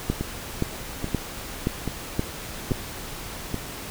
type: two click trains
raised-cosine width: 3 ms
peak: -13 / -9 dBFS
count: 5 / 6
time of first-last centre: 0.21-3.543 / 0.1-2.718 s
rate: 1.2 / 1.91 Hz
effects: pink hiss -36 dBFS RMS until 3.9 s